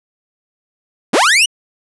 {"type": "linear sweep", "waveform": "sawtooth", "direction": "up", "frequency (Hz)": [156.9, 3017], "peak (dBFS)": -5, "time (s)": [1.13, 1.46], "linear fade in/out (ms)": 10, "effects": ["resampled to 24000 Hz"]}